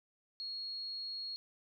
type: tone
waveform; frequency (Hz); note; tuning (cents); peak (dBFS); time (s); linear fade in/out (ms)
sine; 4304; C8; +48; -39; 0.4-1.36; 0
effects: none